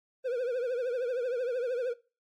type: tone with vibrato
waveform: triangle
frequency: 493.9 Hz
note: B4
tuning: in tune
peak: -27 dBFS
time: 0.24-1.94 s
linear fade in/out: 20 ms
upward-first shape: triangle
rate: 13 Hz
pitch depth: 130 cents each way
effects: noise-tail reverb RT60 0.3 s tail -19 dB re dry + AAC 48 kbps